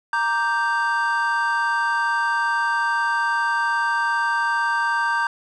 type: chord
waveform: triangle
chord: G minor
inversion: first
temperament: equal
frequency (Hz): 932.3 / 1174.7 / 1568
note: Bb5 / D6 / G6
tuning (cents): 0 / 0 / 0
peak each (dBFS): -21 / -25 / -20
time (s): 0.13-5.27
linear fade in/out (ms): 2
effects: resampled to 24000 Hz